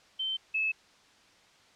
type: tone pair in turn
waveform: sine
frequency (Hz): 3099 / 2601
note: G7 / E7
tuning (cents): -21 / -24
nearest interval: minor third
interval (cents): 303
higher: first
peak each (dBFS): -29 / -26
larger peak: second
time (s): 0.19-0.37 / 0.54-0.72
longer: neither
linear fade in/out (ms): 10
effects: white hiss -60 dBFS RMS until 1.75 s + low-pass 5000 Hz 12 dB/octave